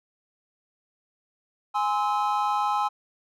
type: chord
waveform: triangle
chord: Ab augmented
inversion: none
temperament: just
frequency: 830.6 / 1038.3 / 1297.8 Hz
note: Ab5 / C6 / E6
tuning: 0 / -14 / -27 cents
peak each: -23 / -26 / -27 dBFS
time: 1.74-2.89 s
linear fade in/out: 20 ms
effects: none